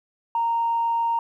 sine tone, 927 Hz, A#5, 10 cents flat, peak -19 dBFS, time 0.35-1.19 s, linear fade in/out 2 ms, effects tanh soft clip ceiling -15 dBFS + 10-bit

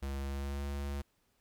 square tone with pitch glide, 68.6 to 70.45 Hz, C#2 to C#2, -17 to +29 cents, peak -36 dBFS, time 0.02-1.02 s, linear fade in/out 10 ms, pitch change +46 cents, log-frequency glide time 0.18-0.64 s, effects pink hiss -75 dBFS RMS until 1.4 s

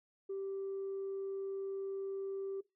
sine tone, 390 Hz, G4, 9 cents flat, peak -36 dBFS, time 0.29-2.61 s, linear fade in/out 10 ms, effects noise-tail reverb RT60 0.2 s tail -20 dB re dry + tanh soft clip ceiling -34 dBFS

